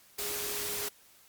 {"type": "tone in noise", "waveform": "sine", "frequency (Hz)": 413.1, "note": "G#4", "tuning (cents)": -9, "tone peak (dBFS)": -42, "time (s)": [0.18, 0.89], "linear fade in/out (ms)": 10, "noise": "white", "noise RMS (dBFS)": -35, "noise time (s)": [0.18, 0.89], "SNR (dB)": -10, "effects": ["white hiss -60 dBFS RMS until 1.28 s", "Opus 48 kbps"]}